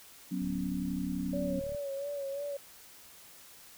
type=chord; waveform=sine; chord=F# suspended fourth; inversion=none; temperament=equal with one note detuned; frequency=185 / 245.8 / 277.2 Hz; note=F#3 / B3 / C#4; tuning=0 / -8 / 0 cents; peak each=-34 / -38 / -36 dBFS; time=0.31-1.6 s; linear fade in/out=10 ms
type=click train; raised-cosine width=5 ms; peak=-34 dBFS; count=50; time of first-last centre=0.42-1.748 s; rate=36.9 Hz
type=tone with vibrato; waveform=sine; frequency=562 Hz; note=C#5; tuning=24 cents sharp; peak=-34 dBFS; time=1.33-2.57 s; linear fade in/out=5 ms; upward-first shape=sine; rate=2.9 Hz; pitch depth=48 cents each way
effects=white hiss -54 dBFS RMS until 3.77 s